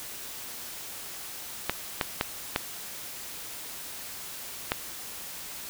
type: clicks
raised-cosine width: 0.3 ms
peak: -8 dBFS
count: 5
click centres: 1.696 / 2.012 / 2.211 / 2.561 / 4.719 s
effects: white hiss -40 dBFS RMS until 5.69 s